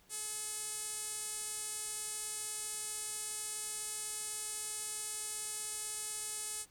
sawtooth tone with band-pass filter, 427.8 Hz, A4, 49 cents flat, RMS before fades -41 dBFS, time 0.09-6.66 s, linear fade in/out 50 ms, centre 8800 Hz, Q 3.6, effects pink hiss -66 dBFS RMS until 6.7 s

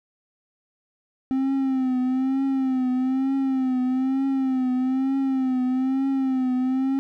triangle tone with vibrato, 262 Hz, C4, 2 cents sharp, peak -18 dBFS, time 1.31-6.99 s, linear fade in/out 0 ms, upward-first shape triangle, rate 1.1 Hz, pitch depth 68 cents each way, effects none

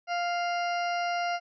harmonic tone, 698.5 Hz, F5, in tune, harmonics 1 / 2 / 3 / 4 / 6 / 7 / 8, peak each -28 / -35 / -38 / -40 / -48 / -45 / -46 dBFS, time 0.07-1.4 s, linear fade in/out 50 ms, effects none

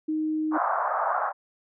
sine tone, 311.1 Hz, D#4, in tune, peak -24 dBFS, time 0.08-0.58 s, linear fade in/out 10 ms
pink band-pass noise, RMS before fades -26 dBFS, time 0.51-1.33 s, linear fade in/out 50 ms, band 640 to 1400 Hz, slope 48 dB/octave
effects none

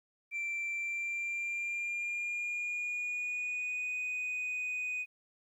sine tone with pitch glide, 2349 to 2489 Hz, D7 to D#7, 0 to 0 cents, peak -31 dBFS, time 0.31-5.06 s, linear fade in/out 50 ms, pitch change +100 cents, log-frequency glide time 0.75-3.98 s, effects tanh soft clip ceiling -32 dBFS + 12-bit

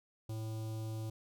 square tone with notch filter, 110.3 Hz, A2, 5 cents sharp, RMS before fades -40 dBFS, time 0.29-1.1 s, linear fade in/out 5 ms, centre 1800 Hz, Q 0.51, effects none

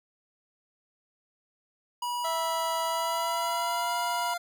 square tone, 970 Hz, B5, 31 cents flat, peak -30 dBFS, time 2.02-4.34 s, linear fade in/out 5 ms
25% pulse tone with pitch glide, 659 to 696.6 Hz, E5 to F5, -1 to -5 cents, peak -27 dBFS, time 2.24-4.38 s, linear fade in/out 10 ms, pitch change +96 cents, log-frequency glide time 2.85-3.96 s
effects none

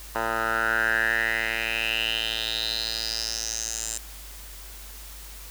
10% pulse tone with band-pass filter sweep, 112.5 Hz, A2, 39 cents sharp, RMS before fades -27 dBFS, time 0.15-3.98 s, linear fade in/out 5 ms, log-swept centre 1100 to 7600 Hz, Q 5.8, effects added 50 Hz sine -42 dBFS peak until 5.5 s + white hiss -44 dBFS RMS until 5.5 s

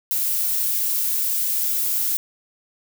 violet noise, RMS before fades -22 dBFS, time 0.11-2.17 s, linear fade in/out 0 ms, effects none

